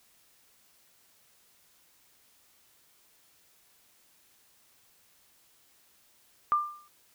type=tone with exponential decay; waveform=sine; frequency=1193 Hz; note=D6; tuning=27 cents sharp; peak=-19 dBFS; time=6.52-6.88 s; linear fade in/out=0 ms; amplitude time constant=77 ms; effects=white hiss -64 dBFS RMS until 7.14 s